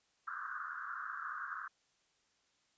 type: band-pass noise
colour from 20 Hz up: white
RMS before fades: -43 dBFS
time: 0.27-1.68 s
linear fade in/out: 5 ms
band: 1100 to 1600 Hz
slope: 96 dB/octave
effects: white hiss -75 dBFS RMS until 2.77 s + resampled to 16000 Hz